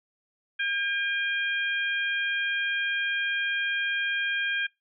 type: harmonic tone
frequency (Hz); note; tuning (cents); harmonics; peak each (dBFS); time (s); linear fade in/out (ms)
805; G5; +46; 2 / 3 / 4; -27 / -31 / -33; 0.59-4.67; 10
effects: noise-tail reverb RT60 0.2 s tail -24 dB re dry